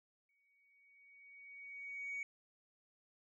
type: tone with exponential growth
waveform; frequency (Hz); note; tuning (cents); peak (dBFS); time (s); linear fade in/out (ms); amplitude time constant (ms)
sine; 2246; C#7; +22; -37; 0.29-2.23; 2; 420
effects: tanh soft clip ceiling -37 dBFS